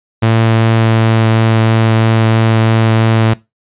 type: tone with pitch glide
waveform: sawtooth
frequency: 112.9 to 112.12 Hz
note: A2 to A2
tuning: +45 to +33 cents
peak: -4 dBFS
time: 0.22-3.34 s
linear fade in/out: 10 ms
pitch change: -12 cents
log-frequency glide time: 0.73-1.08 s
effects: noise-tail reverb RT60 0.2 s tail -19 dB re dry + resampled to 8000 Hz